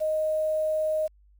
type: tone with quantisation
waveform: sine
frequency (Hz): 622.3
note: D#5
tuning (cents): 0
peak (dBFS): -23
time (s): 0-1.08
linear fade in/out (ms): 20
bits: 8
effects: added 50 Hz sine -55 dBFS peak until 1.39 s